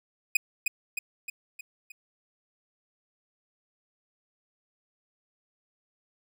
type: tone with echo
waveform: 45% pulse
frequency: 2487 Hz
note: D#7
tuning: 1 cent flat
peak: -18 dBFS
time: 0.35-0.37 s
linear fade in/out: 5 ms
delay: 310 ms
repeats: 5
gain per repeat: -5 dB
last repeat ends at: 1.92 s
effects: none